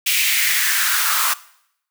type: noise with high-pass filter sweep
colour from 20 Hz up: white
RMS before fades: -18 dBFS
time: 0.06-1.34 s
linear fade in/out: 10 ms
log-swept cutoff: 2600 to 1100 Hz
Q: 3.8
effects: noise-tail reverb RT60 0.7 s tail -19 dB re dry